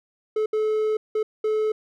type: tone bursts at uneven times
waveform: triangle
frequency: 431.7 Hz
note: A4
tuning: 33 cents flat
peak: -18 dBFS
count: 4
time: 0.36-0.46 / 0.53-0.97 / 1.15-1.23 / 1.44-1.72 s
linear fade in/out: 5 ms
effects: none